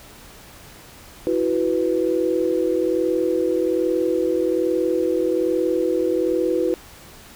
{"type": "chord", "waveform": "sine", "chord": "E suspended second", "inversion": "none", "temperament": "just", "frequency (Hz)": [329.6, 370.8, 494.4], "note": ["E4", "F#4", "B4"], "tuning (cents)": [0, 4, 2], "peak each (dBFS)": -22, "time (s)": [1.27, 6.74], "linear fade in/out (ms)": 0, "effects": ["pink hiss -44 dBFS RMS until 7.35 s"]}